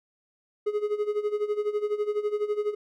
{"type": "tone with tremolo", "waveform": "triangle", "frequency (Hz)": 418.3, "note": "G#4", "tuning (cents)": 12, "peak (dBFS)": -20, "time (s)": [0.66, 2.75], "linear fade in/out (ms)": 10, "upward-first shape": "sine", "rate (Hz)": 12, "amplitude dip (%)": 80, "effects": []}